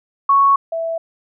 sine tone pair in turn, 1108.7 / 659.2 Hz, C#6 / E5, 0 / 0 cents, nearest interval major sixth, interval 900 cents, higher first, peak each -9 / -19 dBFS, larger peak first, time 0.29-0.56 / 0.72-0.98 s, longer first, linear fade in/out 5 ms, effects none

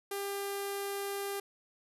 sawtooth tone with low-pass filter, 398.9 Hz, G4, 30 cents sharp, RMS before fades -37 dBFS, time 0.11-1.4 s, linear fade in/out 5 ms, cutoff 12000 Hz, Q 3.9, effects none

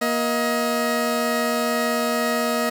20% pulse tone pair together, 236.8 / 632.2 Hz, A#3 / D#5, +27 / +27 cents, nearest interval octave + perfect fourth, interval 1700 cents, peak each -18 dBFS, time 0.01-2.7 s, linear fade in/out 10 ms, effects none

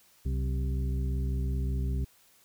harmonic tone with a mistuned harmonic, 65.4 Hz, C2, in tune, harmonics 1 / 2 / 3 / 4 / 6, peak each -28 / -34 / -41 / -43 / -46 dBFS, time 0.25-2.05 s, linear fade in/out 10 ms, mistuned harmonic 3, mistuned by -69 cents, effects white hiss -62 dBFS RMS until 2.44 s

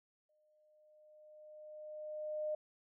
sine tone with exponential growth, 610 Hz, D#5, 34 cents flat, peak -34 dBFS, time 0.29-2.55 s, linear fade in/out 5 ms, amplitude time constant 490 ms, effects none

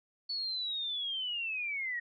sine linear sweep, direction down, 4459 to 1864.7 Hz, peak -33 dBFS, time 0.29-2 s, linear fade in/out 10 ms, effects none

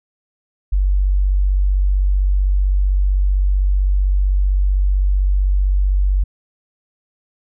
sine tone, 47.83 Hz, G1, 42 cents flat, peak -12 dBFS, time 0.72-6.24 s, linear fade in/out 10 ms, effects none

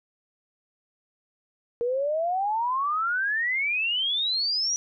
sine exponential sweep, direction up, 466.2 to 5900 Hz, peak -23 dBFS, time 1.81-4.76 s, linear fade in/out 0 ms, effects none

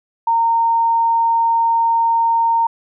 sine tone, 920 Hz, A#5, 23 cents flat, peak -12 dBFS, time 0.27-2.67 s, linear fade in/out 5 ms, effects none

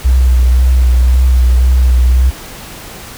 sine tone with vibrato, 62.7 Hz, B1, 27 cents sharp, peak -5 dBFS, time 0.04-2.31 s, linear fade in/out 20 ms, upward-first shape sine, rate 1.9 Hz, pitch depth 30 cents each way, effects pink hiss -30 dBFS RMS until 3.17 s

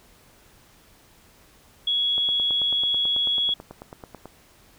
sine tone, 3348 Hz, G#7, 13 cents sharp, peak -20 dBFS, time 1.87-3.54 s, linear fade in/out 5 ms
click train, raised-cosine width 1 ms, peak -24 dBFS, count 20, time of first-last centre 2.18-4.257 s, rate 9.15 Hz
effects pink hiss -55 dBFS RMS until 4.78 s

